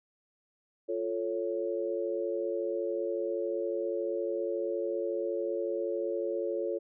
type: chord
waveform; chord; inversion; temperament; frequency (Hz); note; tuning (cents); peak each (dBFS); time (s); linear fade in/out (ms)
sine; F augmented; none; equal; 349.2 / 440 / 554.4; F4 / A4 / C#5; 0 / 0 / 0; -34; 0.88-6.79; 20
effects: none